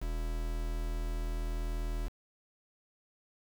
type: tone with quantisation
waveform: triangle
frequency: 40.22 Hz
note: E1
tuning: 42 cents flat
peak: -30 dBFS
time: 0.01-2.09 s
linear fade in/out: 20 ms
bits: 7
effects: none